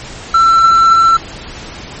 triangle tone, 1342 Hz, E6, 31 cents sharp, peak -3 dBFS, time 0.34-1.17 s, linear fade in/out 5 ms, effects pink hiss -29 dBFS RMS until 2 s + MP3 32 kbps

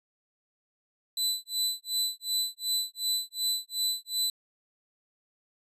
sawtooth tone with tremolo, 4002 Hz, B7, 22 cents sharp, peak -22 dBFS, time 1.17-4.3 s, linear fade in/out 2 ms, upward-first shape sine, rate 2.7 Hz, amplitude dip 100%, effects resampled to 32000 Hz

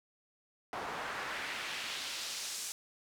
pink noise with band-pass filter sweep, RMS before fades -40 dBFS, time 0.73-2.72 s, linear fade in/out 0 ms, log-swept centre 860 to 7500 Hz, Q 1.1, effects none

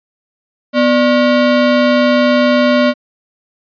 square ring-modulated tone, 420.1 Hz, G#4, 20 cents sharp, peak -6 dBFS, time 0.73-2.94 s, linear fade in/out 50 ms, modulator 172 Hz, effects resampled to 11025 Hz

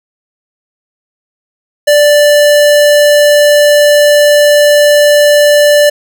square tone, 587.3 Hz, D5, in tune, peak -4 dBFS, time 1.87-5.9 s, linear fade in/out 10 ms, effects none

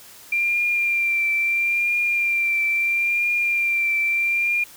sine tone with vibrato, 2376 Hz, D7, 20 cents sharp, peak -18 dBFS, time 0.32-4.64 s, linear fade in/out 5 ms, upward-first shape triangle, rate 0.75 Hz, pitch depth 31 cents each way, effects white hiss -45 dBFS RMS until 4.76 s

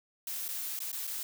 blue noise with dropouts, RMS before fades -37 dBFS, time 0.27-1.23 s, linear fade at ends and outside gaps 2 ms, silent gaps 0.481-0.487 / 0.791-0.803 / 0.917-0.928 / 1.07-1.074 s, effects none

